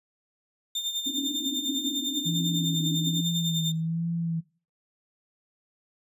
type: tone with tremolo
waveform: 35% pulse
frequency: 3611 Hz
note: A7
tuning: 44 cents sharp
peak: -24 dBFS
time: 0.75-3.72 s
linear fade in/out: 5 ms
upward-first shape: sine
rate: 10 Hz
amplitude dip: 65%
type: band-pass noise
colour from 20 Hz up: pink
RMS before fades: -34 dBFS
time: 1.06-3.21 s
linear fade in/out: 5 ms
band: 260 to 300 Hz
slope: 96 dB/octave
type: tone with vibrato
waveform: sine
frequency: 164.81 Hz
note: E3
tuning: in tune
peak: -26 dBFS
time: 2.25-4.41 s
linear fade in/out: 20 ms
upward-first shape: sine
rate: 1.2 Hz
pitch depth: 40 cents each way
effects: noise-tail reverb RT60 0.4 s tail -21 dB re dry + resampled to 32000 Hz